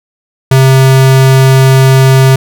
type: tone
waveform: square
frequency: 132.7 Hz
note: C3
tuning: 25 cents sharp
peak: -3 dBFS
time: 0.51-2.36 s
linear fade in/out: 5 ms
effects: none